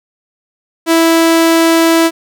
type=tone; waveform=sawtooth; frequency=329.3 Hz; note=E4; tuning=2 cents flat; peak=-3 dBFS; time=0.86-2.11 s; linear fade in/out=50 ms; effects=none